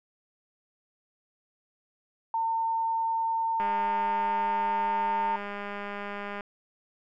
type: tone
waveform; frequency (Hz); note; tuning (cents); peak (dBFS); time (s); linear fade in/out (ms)
sine; 905; A5; +48; -25; 2.34-5.36; 2
type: click train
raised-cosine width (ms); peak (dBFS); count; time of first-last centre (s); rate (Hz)
0.5; -22; 571; 3.6-6.408; 203
effects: none